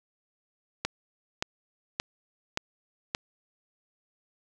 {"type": "click train", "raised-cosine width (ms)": 0.2, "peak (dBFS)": -10, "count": 5, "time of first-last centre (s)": [0.85, 3.149], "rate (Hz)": 1.74, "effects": []}